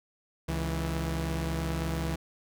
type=tone pair together; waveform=sawtooth; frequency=69 / 163.73 Hz; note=C#2 / E3; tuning=-7 / -11 cents; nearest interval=octave + minor third; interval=1496 cents; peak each=-28 dBFS; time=0.48-2.16 s; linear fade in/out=10 ms; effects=none